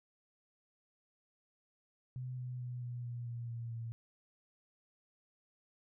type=tone with pitch steps; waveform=sine; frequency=126.9 / 125.15 / 123.43 / 121.73 / 120.05 / 118.4 / 116.77 / 115.16 Hz; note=B2 / B2 / B2 / B2 / B2 / A#2 / A#2 / A#2; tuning=+47 / +23 / -1 / -25 / -49 / +27 / +3 / -21 cents; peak=-39 dBFS; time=2.16-3.92 s; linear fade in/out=0 ms; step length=220 ms; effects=none